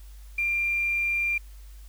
sine tone with quantisation, 2384 Hz, D7, 25 cents sharp, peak -23 dBFS, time 0.38-1.38 s, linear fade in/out 5 ms, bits 8, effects added 50 Hz sine -42 dBFS peak until 1.88 s + white hiss -58 dBFS RMS until 1.88 s

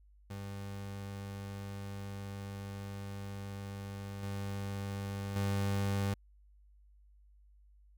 30% pulse tone with level steps, 99.2 Hz, G2, 21 cents sharp, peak -38 / -34 / -28 dBFS, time 0.3-6.14 s, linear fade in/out 5 ms, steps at 4.23 / 5.36 s, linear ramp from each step 2 ms, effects added 50 Hz sine -59 dBFS peak until 7.97 s

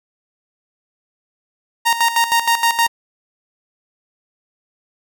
sawtooth tone with tremolo, 929 Hz, A#5, 6 cents flat, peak -8 dBFS, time 1.85-2.88 s, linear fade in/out 20 ms, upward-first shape square, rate 6.4 Hz, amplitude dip 70%, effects none

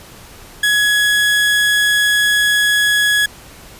30% pulse tone, 1678 Hz, G#6, 17 cents sharp, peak -9 dBFS, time 0.63-3.26 s, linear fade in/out 5 ms, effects pink hiss -39 dBFS RMS until 3.79 s + resampled to 32000 Hz

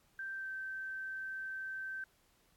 sine tone with pitch glide, 1568 to 1550.9 Hz, G6 to G6, 0 to -19 cents, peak -39 dBFS, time 0.19-2.04 s, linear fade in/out 2 ms, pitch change -19 cents, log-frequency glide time 0.34-0.49 s, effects pink hiss -71 dBFS RMS until 2.56 s + AAC 64 kbps

